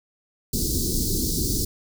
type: band-stop noise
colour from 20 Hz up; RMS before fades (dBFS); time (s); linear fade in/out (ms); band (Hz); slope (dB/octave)
pink; -24; 0.53-1.65; 5; 410 to 4300; 48
effects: none